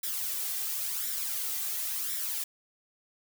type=noise with flanger; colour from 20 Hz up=blue; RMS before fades=-33 dBFS; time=0.03-2.44 s; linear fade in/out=5 ms; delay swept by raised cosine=0.54 to 2.54 ms; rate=0.95 Hz; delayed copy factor=+0.6; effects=none